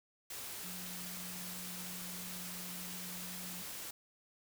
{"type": "tone in noise", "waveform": "sine", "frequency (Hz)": 180, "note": "F#3", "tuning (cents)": -47, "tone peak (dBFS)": -49, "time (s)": [0.64, 3.62], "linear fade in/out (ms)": 5, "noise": "white", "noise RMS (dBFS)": -45, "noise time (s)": [0.3, 3.91], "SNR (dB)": -7, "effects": []}